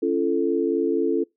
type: chord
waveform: sine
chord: Db augmented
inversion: none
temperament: equal with one note detuned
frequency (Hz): 277.2 / 341.4 / 440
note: Db4 / F4 / A4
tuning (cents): 0 / -39 / 0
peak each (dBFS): -25 / -23 / -23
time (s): 0.02-1.24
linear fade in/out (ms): 10
effects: noise-tail reverb RT60 0.2 s tail -25 dB re dry